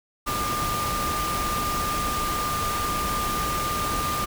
sine tone in noise, 1200 Hz, D6, 37 cents sharp, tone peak -26 dBFS, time 0.26-4.26 s, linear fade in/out 20 ms, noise pink, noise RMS -29 dBFS, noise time 0.26-4.26 s, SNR 0 dB, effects none

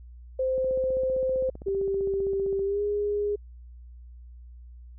sine tone, 520 Hz, C5, 11 cents flat, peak -23 dBFS, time 0.39-1.5 s, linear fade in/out 5 ms
click train, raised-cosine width 2 ms, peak -28 dBFS, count 32, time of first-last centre 0.58-2.593 s, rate 15.4 Hz
sine tone with pitch glide, 392 to 412 Hz, G4 to G#4, 0 to -14 cents, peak -24 dBFS, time 1.66-3.36 s, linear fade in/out 10 ms, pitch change +86 cents, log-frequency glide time 2.64-2.82 s
effects added 60 Hz sine -43 dBFS peak until 4.98 s

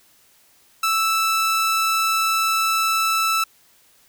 sawtooth tone, 1318.5 Hz, E6, in tune, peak -14 dBFS, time 0.83-3.44 s, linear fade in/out 5 ms, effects white hiss -56 dBFS RMS until 4.08 s

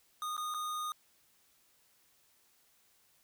square tone with dropouts, 1231 Hz, D#6, 19 cents flat, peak -36 dBFS, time 0.22-0.92 s, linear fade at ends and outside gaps 1 ms, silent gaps 0.367-0.378 / 0.54-0.545 s, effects white hiss -69 dBFS RMS until 3.23 s

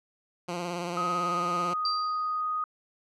10% pulse tone with vibrato, 174.61 Hz, F3, in tune, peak -23 dBFS, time 0.48-1.74 s, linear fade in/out 10 ms, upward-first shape sine, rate 18 Hz, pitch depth 44 cents each way
sine tone with pitch glide, 1260 to 1244.8 Hz, D#6 to D#6, +21 to 0 cents, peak -27 dBFS, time 0.97-2.64 s, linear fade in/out 2 ms, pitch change -21 cents, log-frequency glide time 1.08-1.4 s
sine tone with exponential decay, 4699 Hz, D8, in tune, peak -25 dBFS, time 1.85-2.41 s, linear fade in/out 2 ms, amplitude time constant 120 ms
effects low-pass 8000 Hz 12 dB/octave

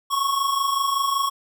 square tone pair together, 1083.4 / 1108.7 Hz, C#6 / C#6, -40 / 0 cents, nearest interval unison, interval 40 cents, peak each -27 / -22 dBFS, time 0.1-1.3 s, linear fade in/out 20 ms, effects none

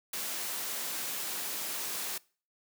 white noise, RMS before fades -36 dBFS, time 0.13-2.18 s, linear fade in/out 5 ms, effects noise-tail reverb RT60 0.4 s tail -23 dB re dry + high-pass 200 Hz 12 dB/octave

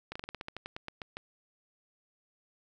slowing click train, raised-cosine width 0.3 ms, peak -23 dBFS, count 14, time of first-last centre 0.12-1.169 s, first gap 35 ms, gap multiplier 1.13, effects none

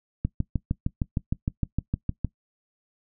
click train, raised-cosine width 5 ms, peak -12 dBFS, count 14, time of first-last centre 0.25-2.247 s, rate 6.51 Hz, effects noise-tail reverb RT60 0.1 s tail -20 dB re dry

